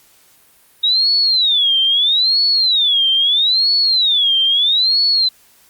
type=tone with vibrato; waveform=sine; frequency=3729 Hz; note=A#7; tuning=in tune; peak=-11 dBFS; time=0.83-5.29 s; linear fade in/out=10 ms; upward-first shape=sine; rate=0.77 Hz; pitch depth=290 cents each way; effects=white hiss -51 dBFS RMS until 5.69 s + Opus 48 kbps